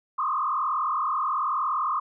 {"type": "tone with frequency modulation", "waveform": "sine", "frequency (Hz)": 1148, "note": "D6", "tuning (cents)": -40, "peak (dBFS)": -23, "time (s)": [0.18, 2], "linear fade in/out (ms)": 10, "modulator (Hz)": 41, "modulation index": 2.8, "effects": []}